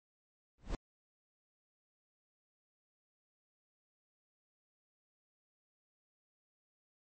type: noise with exponential growth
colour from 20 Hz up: brown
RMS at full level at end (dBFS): -31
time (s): 0.58-0.75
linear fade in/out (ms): 2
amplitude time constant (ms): 35
effects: MP3 32 kbps